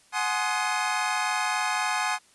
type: chord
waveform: 25% pulse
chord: Ab dominant seventh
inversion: third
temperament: equal with one note detuned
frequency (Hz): 740 / 844.2 / 1046.5 / 1244.5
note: Gb5 / Ab5 / C6 / Eb6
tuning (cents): 0 / +28 / 0 / 0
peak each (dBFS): -27 / -25 / -27 / -28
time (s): 0.12-2.19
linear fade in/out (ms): 50
effects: white hiss -59 dBFS RMS until 2.34 s + resampled to 24000 Hz